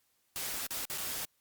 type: noise with dropouts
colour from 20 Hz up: white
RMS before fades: -37 dBFS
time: 0.36-1.25 s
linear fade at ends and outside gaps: 0 ms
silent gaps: 0.666-0.707 / 0.852-0.9 / 0.977-0.982 s
effects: white hiss -74 dBFS RMS until 1.4 s + Opus 48 kbps